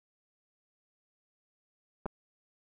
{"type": "clicks", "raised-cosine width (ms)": 1, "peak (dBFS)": -22, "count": 2, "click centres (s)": [2.058, 2.063], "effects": []}